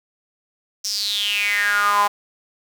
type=tone with high-pass filter sweep; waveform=sawtooth; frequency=204.8 Hz; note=G#3; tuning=24 cents flat; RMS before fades=-20 dBFS; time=0.84-2.08 s; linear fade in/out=10 ms; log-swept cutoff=5700 to 900 Hz; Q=8.3; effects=none